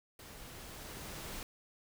pink noise with level ramp, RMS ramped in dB -52 to -43 dBFS, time 0.19-1.43 s, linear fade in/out 2 ms, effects none

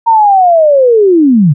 sine linear sweep, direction down, 932.3 to 131.9 Hz, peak -3 dBFS, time 0.06-1.54 s, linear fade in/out 20 ms, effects none

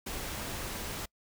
pink noise, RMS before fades -38 dBFS, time 0.06-1.06 s, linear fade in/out 10 ms, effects noise-tail reverb RT60 0.1 s tail -26 dB re dry

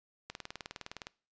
click train, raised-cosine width 0.2 ms, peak -23 dBFS, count 16, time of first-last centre 0.3-1.069 s, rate 19.5 Hz, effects noise-tail reverb RT60 0.4 s tail -23 dB re dry + resampled to 16000 Hz

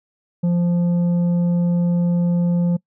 sine tone with tanh clipping, 174 Hz, F3, 6 cents flat, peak -16 dBFS, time 0.43-2.77 s, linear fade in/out 10 ms, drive 6 dB, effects noise-tail reverb RT60 0.1 s tail -24 dB re dry

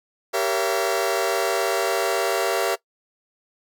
sawtooth chord, G diminished seventh, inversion none, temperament just, 392 / 470.4 / 564.5 / 677.4 Hz, G4 / Bb4 / Db5 / Fb5, 0 / +16 / +31 / +47 cents, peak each -22 / -22 / -23 / -22 dBFS, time 0.33-2.76 s, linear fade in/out 20 ms, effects noise-tail reverb RT60 0.1 s tail -19 dB re dry

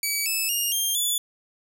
10% pulse tone with pitch steps, 2283 / 2610 / 2835 / 3198 / 3455 Hz, D7 / E7 / F7 / G7 / A7, -50 / -18 / +25 / +34 / -32 cents, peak -15 dBFS, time 0.03-1.18 s, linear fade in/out 2 ms, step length 230 ms, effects none

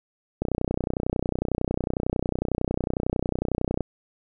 click train, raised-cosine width 2 ms, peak -11 dBFS, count 106, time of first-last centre 0.42-3.807 s, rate 31 Hz, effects none

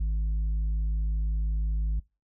sine tone with tanh clipping, 52.8 Hz, G#1, 29 cents sharp, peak -25 dBFS, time 0-2 s, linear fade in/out 10 ms, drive 4 dB, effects noise-tail reverb RT60 0.3 s tail -26 dB re dry

